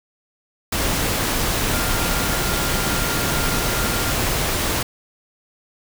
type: tone in noise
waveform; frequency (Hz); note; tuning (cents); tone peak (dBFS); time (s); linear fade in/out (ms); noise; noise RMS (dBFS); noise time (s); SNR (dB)
sine; 1396.9; F6; 0; -30; 1.73-4.12; 5; pink; -21; 0.72-4.83; -12
effects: none

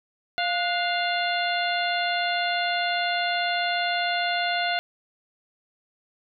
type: harmonic tone with a mistuned harmonic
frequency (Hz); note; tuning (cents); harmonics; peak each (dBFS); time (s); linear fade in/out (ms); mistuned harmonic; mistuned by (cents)
698.5; F5; 0; 1 / 2 / 3 / 4 / 5 / 6; -26 / -29 / -31 / -32 / -33 / -34; 0.38-4.79; 0; 2; +76
effects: none

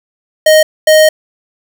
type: tone bursts at uneven times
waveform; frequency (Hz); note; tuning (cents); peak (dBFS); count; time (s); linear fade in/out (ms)
square; 622.3; D#5; 0; -4; 2; 0.46-0.63 / 0.87-1.09; 5
effects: 7-bit

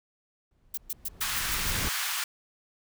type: noise with exponential growth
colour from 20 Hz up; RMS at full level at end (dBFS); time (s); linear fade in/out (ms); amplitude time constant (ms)
brown; -28; 0.51-1.89; 2; 300
type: noise bursts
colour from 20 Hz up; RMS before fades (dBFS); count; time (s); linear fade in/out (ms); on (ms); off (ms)
violet; -32; 7; 0.74-1.705; 5; 35; 120
type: high-pass noise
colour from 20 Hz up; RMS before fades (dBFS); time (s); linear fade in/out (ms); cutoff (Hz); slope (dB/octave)
pink; -31; 1.21-2.24; 2; 1100; 24
effects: none

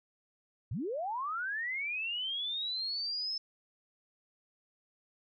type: linear sweep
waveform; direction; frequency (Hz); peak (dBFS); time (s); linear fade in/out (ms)
sine; up; 82.41 to 5274; -33; 0.71-3.38; 5
effects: none

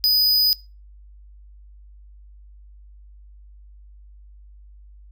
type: tone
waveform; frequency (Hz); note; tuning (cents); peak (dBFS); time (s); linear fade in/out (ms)
square; 4978; D#8; 0; -15; 0.04-0.53; 0
effects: noise-tail reverb RT60 0.3 s tail -22 dB re dry + added 50 Hz sine -43 dBFS peak until 5.11 s

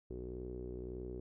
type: tone with low-pass filter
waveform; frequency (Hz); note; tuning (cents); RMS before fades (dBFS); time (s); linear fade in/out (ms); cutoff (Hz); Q
sawtooth; 61.74; B1; 0; -44; 0.1-1.2; 5; 390; 9
effects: none

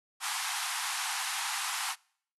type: band-pass noise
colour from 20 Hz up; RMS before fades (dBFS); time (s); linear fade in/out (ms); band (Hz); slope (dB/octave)
pink; -34; 0.2-1.96; 50; 760 to 12000; 96
effects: noise-tail reverb RT60 0.6 s tail -26 dB re dry

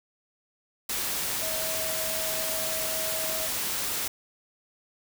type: tone in noise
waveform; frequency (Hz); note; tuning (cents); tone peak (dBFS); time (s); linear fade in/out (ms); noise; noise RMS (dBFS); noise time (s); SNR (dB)
sine; 640; D#5; +49; -35; 1.41-3.47; 5; white; -30; 0.89-4.08; -8
effects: none

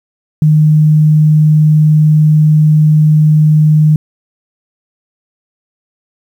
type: tone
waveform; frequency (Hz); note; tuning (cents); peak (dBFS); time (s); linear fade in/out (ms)
sine; 153.4; D#3; -24; -4; 0.42-3.96; 2
effects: 7-bit

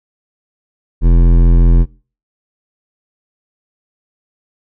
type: tone with hard clipping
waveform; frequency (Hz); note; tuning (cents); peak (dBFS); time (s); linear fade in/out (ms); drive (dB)
sine; 42.71; F1; -38; -7; 1.01-1.86; 50; 14
effects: noise-tail reverb RT60 0.4 s tail -25 dB re dry

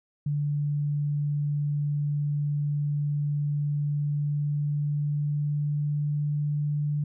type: tone with pitch glide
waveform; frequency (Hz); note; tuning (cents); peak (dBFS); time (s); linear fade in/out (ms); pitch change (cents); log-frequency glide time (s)
sine; 146.1 to 147.37; D3 to D3; -9 to +6; -24; 0.26-7.04; 5; +15; 3.87-6.27
effects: none

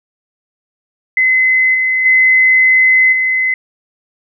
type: tone with level steps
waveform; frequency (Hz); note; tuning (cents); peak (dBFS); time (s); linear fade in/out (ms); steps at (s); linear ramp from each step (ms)
sine; 2041; C7; -44; -8 / -11 / -6 / -11; 1.17-3.54; 2; 1.74 / 2.05 / 3.12; 10
effects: none

